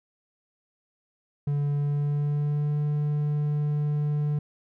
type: tone with pitch glide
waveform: triangle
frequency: 144.2 to 148 Hz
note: D3 to D3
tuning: -31 to +14 cents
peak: -21 dBFS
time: 1.47-4.39 s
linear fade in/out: 5 ms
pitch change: +45 cents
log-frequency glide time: 1.74-2.78 s
effects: none